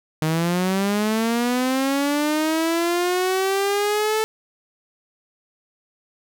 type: linear sweep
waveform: sawtooth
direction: up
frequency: 154.3 to 440 Hz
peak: -15 dBFS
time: 0.22-4.24 s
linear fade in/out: 0 ms
effects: none